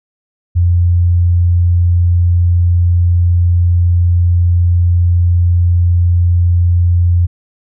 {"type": "tone", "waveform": "sine", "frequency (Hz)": 87.31, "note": "F2", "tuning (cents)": 0, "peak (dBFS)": -7, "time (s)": [0.55, 7.27], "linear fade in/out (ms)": 20, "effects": []}